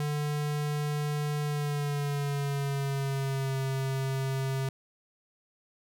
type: tone with pitch glide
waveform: square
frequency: 148 to 134.16 Hz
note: D3 to C3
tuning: +14 to +44 cents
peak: -29 dBFS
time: 0-4.69 s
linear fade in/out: 2 ms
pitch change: -170 cents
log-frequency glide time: 1.43-3.56 s
effects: none